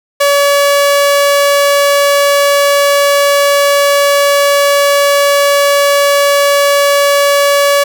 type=tone; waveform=sawtooth; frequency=568 Hz; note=C#5; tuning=42 cents sharp; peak=-3 dBFS; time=0.2-7.84 s; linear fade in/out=10 ms; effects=none